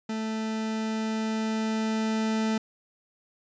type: tone with level ramp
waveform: 40% pulse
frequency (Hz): 220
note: A3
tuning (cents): 0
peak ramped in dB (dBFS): -28 to -23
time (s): 0.09-2.58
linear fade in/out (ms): 5
effects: resampled to 16000 Hz